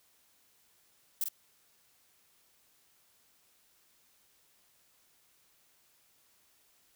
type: noise with echo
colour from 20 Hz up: violet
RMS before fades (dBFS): -31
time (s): 1.21-1.24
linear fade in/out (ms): 2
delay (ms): 46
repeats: 1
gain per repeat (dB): -5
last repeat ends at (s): 1.286
effects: white hiss -68 dBFS RMS until 6.95 s